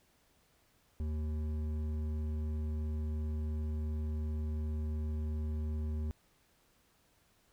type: tone with hard clipping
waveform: sine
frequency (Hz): 76.9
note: D#2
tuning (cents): -20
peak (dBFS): -35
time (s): 1-6.11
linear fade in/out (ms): 0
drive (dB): 9
effects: pink hiss -70 dBFS RMS until 7.52 s